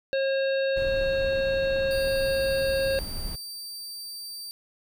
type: harmonic tone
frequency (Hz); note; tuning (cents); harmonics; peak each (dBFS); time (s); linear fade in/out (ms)
540; C#5; -45; 1 / 3 / 5 / 7 / 8; -23 / -33 / -37 / -40 / -41; 0.13-2.99; 0
type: noise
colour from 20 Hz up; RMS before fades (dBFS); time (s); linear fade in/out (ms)
brown; -35; 0.76-3.36; 10
type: tone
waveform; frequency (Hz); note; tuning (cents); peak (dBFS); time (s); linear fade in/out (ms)
sawtooth; 4652; D8; -17; -33; 1.91-4.51; 0
effects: none